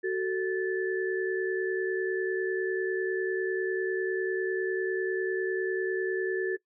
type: tone cluster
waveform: sine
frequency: 374.3 / 444.3 / 1746 Hz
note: F#4 / A4 / A6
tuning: +20 / +17 / -14 cents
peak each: -28 / -33 / -34 dBFS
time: 0.03-6.57 s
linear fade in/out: 20 ms
effects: noise-tail reverb RT60 0.1 s tail -19 dB re dry